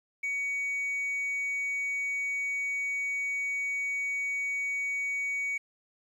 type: tone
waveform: sine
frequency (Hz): 2250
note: C#7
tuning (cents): +25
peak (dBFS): -26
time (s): 0.23-5.58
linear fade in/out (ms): 10
effects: tanh soft clip ceiling -28 dBFS + 10-bit